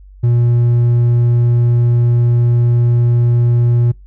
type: tone with hard clipping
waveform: sine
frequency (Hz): 119.6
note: A#2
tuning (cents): +45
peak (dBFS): -10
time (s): 0.23-3.92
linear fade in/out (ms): 10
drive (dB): 3
effects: noise-tail reverb RT60 0.2 s tail -24 dB re dry + added 48 Hz sine -36 dBFS peak until 4.06 s